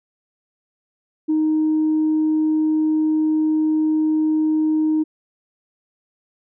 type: tone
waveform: sine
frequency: 311.1 Hz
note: D#4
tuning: in tune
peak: -14 dBFS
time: 1.28-5.04 s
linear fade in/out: 20 ms
effects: tanh soft clip ceiling -12 dBFS